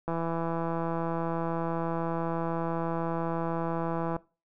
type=click train; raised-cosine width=1 ms; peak=-18 dBFS; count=679; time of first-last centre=0.08-4.164 s; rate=166 Hz; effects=noise-tail reverb RT60 0.3 s tail -20 dB re dry